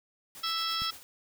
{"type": "noise with tremolo", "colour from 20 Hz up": "white", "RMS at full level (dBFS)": -46, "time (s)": [0.35, 1.03], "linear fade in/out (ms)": 0, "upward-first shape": "sine", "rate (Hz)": 8.8, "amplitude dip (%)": 60}
{"type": "harmonic tone", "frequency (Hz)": 660, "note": "E5", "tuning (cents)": 2, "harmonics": [2, 3, 4, 5, 6, 7, 8], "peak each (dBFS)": [-34, -44, -44, -35, -39, -42, -34], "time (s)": [0.43, 0.91], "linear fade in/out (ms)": 10}
{"type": "click", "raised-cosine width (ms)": 5, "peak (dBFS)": -31, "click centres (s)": 0.82}
{"effects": []}